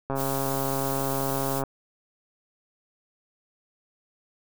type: click train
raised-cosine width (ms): 1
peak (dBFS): -15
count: 210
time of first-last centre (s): 0.1-1.637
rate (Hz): 136
type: noise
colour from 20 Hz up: blue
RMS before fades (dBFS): -34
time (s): 0.15-1.63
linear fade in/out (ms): 50
effects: none